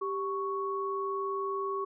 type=tone pair together; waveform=sine; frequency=392.4 / 1109.9 Hz; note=G4 / C#6; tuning=+2 / +2 cents; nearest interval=octave + tritone; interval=1800 cents; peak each=-33 / -33 dBFS; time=0.01-1.85 s; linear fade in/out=10 ms; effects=none